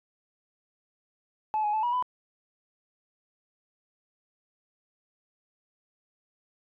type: tone with pitch steps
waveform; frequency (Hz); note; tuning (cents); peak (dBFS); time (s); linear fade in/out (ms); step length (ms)
sine; 862 / 837 / 869 / 965 / 998; A5 / G#5 / A5 / B5 / B5; -36 / +13 / -22 / -40 / +18; -23; 1.54-2.025; 0; 97
effects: tanh soft clip ceiling -21 dBFS